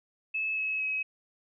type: tone with pitch steps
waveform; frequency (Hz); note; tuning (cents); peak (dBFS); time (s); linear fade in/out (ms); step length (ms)
sine; 2600 / 2576 / 2552; E7 / E7 / D#7; -24 / -41 / +43; -28; 0.34-1.03; 10; 230
effects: none